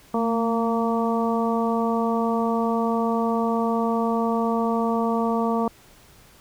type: harmonic tone with a mistuned harmonic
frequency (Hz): 230.1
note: A#3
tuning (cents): -22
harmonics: 1 / 2 / 3 / 4 / 5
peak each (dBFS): -23 / -26 / -28 / -29 / -30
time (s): 0.14-5.68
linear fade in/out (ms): 2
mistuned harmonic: 1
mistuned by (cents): -33
effects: pink hiss -52 dBFS RMS until 6.4 s